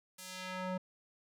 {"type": "tone with band-pass filter sweep", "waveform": "square", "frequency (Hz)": 185, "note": "F#3", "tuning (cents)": 0, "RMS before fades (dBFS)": -41, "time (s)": [0.18, 0.78], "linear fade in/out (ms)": 10, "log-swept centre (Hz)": [11000, 510], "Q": 0.7, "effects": []}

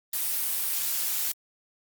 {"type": "noise", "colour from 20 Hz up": "blue", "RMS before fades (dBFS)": -28, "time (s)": [0.13, 1.32], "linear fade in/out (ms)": 5, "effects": ["Opus 32 kbps"]}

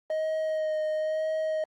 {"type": "tone with vibrato", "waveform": "triangle", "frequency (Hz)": 625, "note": "D#5", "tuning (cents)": 8, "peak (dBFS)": -24, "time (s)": [0.1, 1.64], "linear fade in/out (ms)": 2, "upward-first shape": "sine", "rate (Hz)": 1, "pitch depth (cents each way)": 17, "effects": ["Opus 24 kbps"]}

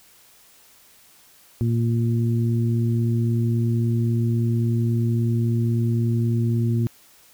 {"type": "harmonic tone", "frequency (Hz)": 116.3, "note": "A#2", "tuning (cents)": -4, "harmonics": [1, 2, 3], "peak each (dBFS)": [-19, -25, -31], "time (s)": [1.61, 6.87], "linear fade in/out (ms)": 0, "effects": ["white hiss -53 dBFS RMS until 7.33 s"]}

